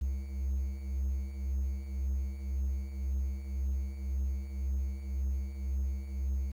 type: beating tone pair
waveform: triangle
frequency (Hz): 65.41 / 67.31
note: C2 / C2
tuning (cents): 0 / +50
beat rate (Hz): 1.9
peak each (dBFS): -36 / -30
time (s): 0.01-6.52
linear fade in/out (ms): 10
effects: 10-bit